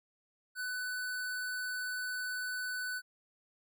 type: tone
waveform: square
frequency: 1497 Hz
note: F#6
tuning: 20 cents sharp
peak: -36 dBFS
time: 0.55-3.02 s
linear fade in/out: 50 ms
effects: none